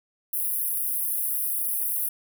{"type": "high-pass noise", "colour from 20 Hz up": "pink", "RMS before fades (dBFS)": -27, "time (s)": [0.33, 2.09], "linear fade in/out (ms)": 5, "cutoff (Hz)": 10000, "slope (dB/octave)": 96, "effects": []}